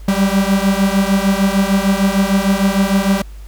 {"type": "beating tone pair", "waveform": "45% pulse", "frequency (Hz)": [192.4, 199], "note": ["G3", "G3"], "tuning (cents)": [-32, 26], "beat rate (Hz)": 6.6, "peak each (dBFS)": -15, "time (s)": [0.08, 3.22], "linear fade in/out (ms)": 5, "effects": ["added 50 Hz sine -30 dBFS peak until 3.47 s", "pink hiss -48 dBFS RMS until 3.47 s"]}